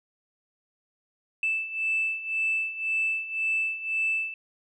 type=beating tone pair; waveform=sine; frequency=2637 / 2638.9 Hz; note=E7 / E7; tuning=0 / +1 cents; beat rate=1.9 Hz; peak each=-30 / -26 dBFS; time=1.43-4.34 s; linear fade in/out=2 ms; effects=tanh soft clip ceiling -18 dBFS